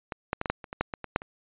clicks, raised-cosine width 0.5 ms, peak -17 / -11 / -14 / -14 / -9 / -25 / -21 / -9 / -17 / -20 / -7 / -26 dBFS, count 12, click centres 0.122 / 0.331 / 0.414 / 0.458 / 0.5 / 0.642 / 0.729 / 0.81 / 0.938 / 1.043 / 1.161 / 1.219 s, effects resampled to 8000 Hz

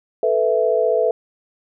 sine chord, A suspended second, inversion none, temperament just, 440 / 495 / 660 Hz, A4 / B4 / E5, 0 / +4 / +2 cents, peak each -19 dBFS, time 0.23-1.11 s, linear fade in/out 2 ms, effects none

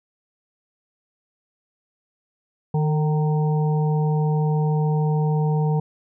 harmonic tone with a mistuned harmonic, 153.9 Hz, D#3, 19 cents flat, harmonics 1 / 3 / 5 / 6, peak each -18 / -28 / -32 / -34 dBFS, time 2.74-5.8 s, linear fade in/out 5 ms, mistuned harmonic 3, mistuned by -38 cents, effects none

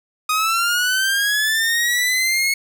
sawtooth linear sweep, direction up, 1240 to 2190 Hz, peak -13 dBFS, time 0.29-2.54 s, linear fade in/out 5 ms, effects none

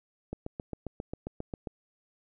click train, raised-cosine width 2 ms, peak -22 dBFS, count 11, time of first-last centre 0.33-1.672 s, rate 7.45 Hz, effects none

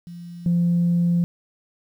sine tone with level steps, 172.7 Hz, F3, 19 cents flat, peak -34 / -15 dBFS, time 0.07-1.24 s, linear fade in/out 0 ms, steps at 0.46 s, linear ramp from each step 2 ms, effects tanh soft clip ceiling -13 dBFS + 9-bit

